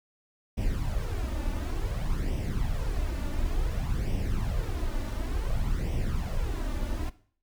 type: noise with flanger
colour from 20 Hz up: brown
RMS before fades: -29 dBFS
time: 0.57-7.1 s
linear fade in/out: 10 ms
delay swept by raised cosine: 0.35 to 3.45 ms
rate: 0.56 Hz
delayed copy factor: +0.65
effects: noise-tail reverb RT60 0.5 s tail -17 dB re dry